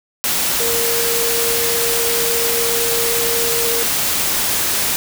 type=tone in noise; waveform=sine; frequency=466.2 Hz; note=A#4; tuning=in tune; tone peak=-21 dBFS; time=0.6-3.83 s; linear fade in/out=0 ms; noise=white; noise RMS=-18 dBFS; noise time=0.24-4.96 s; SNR=-6 dB; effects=none